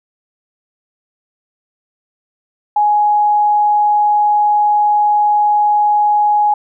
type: tone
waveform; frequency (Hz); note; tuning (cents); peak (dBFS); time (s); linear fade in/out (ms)
sine; 835; G#5; +9; -9; 2.76-6.54; 5
effects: none